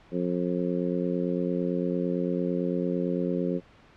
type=harmonic tone; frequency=88.9 Hz; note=F2; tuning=31 cents sharp; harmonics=2 / 3 / 4 / 5 / 6; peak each=-29 / -31 / -32 / -33 / -34 dBFS; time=0.11-3.61 s; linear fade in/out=50 ms; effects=pink hiss -55 dBFS RMS until 3.96 s + low-pass 3000 Hz 12 dB/octave